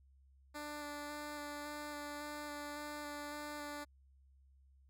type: tone with vibrato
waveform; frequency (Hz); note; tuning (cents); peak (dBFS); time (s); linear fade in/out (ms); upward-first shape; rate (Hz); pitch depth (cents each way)
10% pulse; 294.4; D4; +4; -35; 0.54-3.85; 20; square; 1.8; 10
effects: added 67 Hz sine -63 dBFS peak until 4.89 s